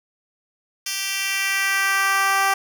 10% pulse tone with high-pass filter sweep, 390.7 Hz, G4, 6 cents flat, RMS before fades -21 dBFS, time 0.86-2.54 s, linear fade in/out 5 ms, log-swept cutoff 3900 to 790 Hz, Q 1.5, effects none

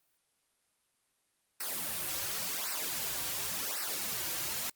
white noise with flanger, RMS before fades -36 dBFS, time 1.6-4.7 s, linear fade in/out 5 ms, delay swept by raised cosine 0.29 to 4.79 ms, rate 0.91 Hz, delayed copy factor -0.8, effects white hiss -75 dBFS RMS until 4.75 s + Opus 32 kbps

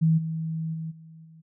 sine tone with level steps, 161.1 Hz, E3, 39 cents flat, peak -17 / -27 / -30 / -44 / -47 dBFS, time 0.01-1.42 s, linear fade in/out 20 ms, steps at 0.17 / 0.73 / 0.9 / 1.24 s, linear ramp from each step 20 ms, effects none

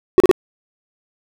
triangle tone bursts, 371.2 Hz, F#4, 6 cents sharp, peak -3 dBFS, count 3, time 0.18-0.313 s, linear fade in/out 0 ms, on 21 ms, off 35 ms, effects none

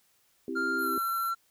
sine chord, C major, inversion none, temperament equal, 261.6 / 329.6 / 392 Hz, C4 / E4 / G4, 0 / 0 / 0 cents, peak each -36 dBFS, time 0.48-0.98 s, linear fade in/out 2 ms
triangle tone with pitch glide, 1396.9 to 1356.3 Hz, F6 to E6, 0 to +49 cents, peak -26 dBFS, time 0.55-1.35 s, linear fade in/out 20 ms, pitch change -51 cents, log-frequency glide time 0.82-0.9 s
white band-pass noise, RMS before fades -42 dBFS, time 0.77-1.32 s, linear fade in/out 50 ms, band 11000 to 13000 Hz, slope 96 dB/octave
effects white hiss -68 dBFS RMS until 1.5 s

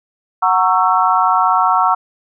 sine chord, F# dominant seventh, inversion none, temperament just, 740 / 925 / 1110 / 1332 Hz, F#5 / A#5 / C#6 / E6, 0 / -14 / +2 / +18 cents, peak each -16 dBFS, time 0.42-1.95 s, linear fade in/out 10 ms, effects none

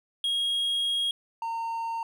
triangle tone pair in turn, 3277 / 915.1 Hz, G#7 / A#5, -24 / -32 cents, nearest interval octave + minor seventh, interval 2208 cents, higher first, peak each -23 / -27 dBFS, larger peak first, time 0.24-1.11 / 1.42-2.03 s, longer first, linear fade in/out 2 ms, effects none

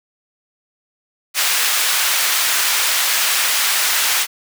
pink high-pass noise, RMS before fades -17 dBFS, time 1.34-4.27 s, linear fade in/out 50 ms, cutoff 1500 Hz, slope 12 dB/octave, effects none

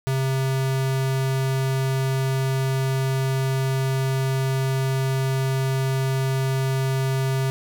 square tone, 133.2 Hz, C3, 31 cents sharp, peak -21 dBFS, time 0.07-7.5 s, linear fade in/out 0 ms, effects none

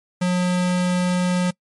square tone, 180.1 Hz, F#3, 46 cents flat, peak -18 dBFS, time 0.21-1.51 s, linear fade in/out 10 ms, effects noise-tail reverb RT60 0.1 s tail -25 dB re dry + MP3 48 kbps

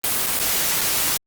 white noise with dropouts, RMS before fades -21 dBFS, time 0.04-1.17 s, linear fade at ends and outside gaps 0 ms, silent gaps 0.264-0.268 / 0.39-0.398 / 0.809-0.813 s, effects Opus 24 kbps

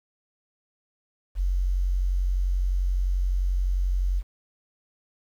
sine tone, 45.76 Hz, F#1, 18 cents flat, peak -21 dBFS, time 1.35-4.23 s, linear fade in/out 50 ms, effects 9-bit

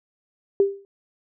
sine tone with exponential decay, 396.3 Hz, G4, 19 cents sharp, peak -11 dBFS, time 0.6-0.85 s, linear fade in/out 1 ms, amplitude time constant 53 ms, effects none

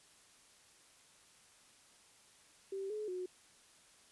sine tone with pitch steps, 389 / 425.4 / 365.5 Hz, G4 / G#4 / F#4, -13 / +42 / -21 cents, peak -38 dBFS, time 2.72-3.26 s, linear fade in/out 5 ms, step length 180 ms, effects white hiss -64 dBFS RMS until 4.11 s + resampled to 24000 Hz

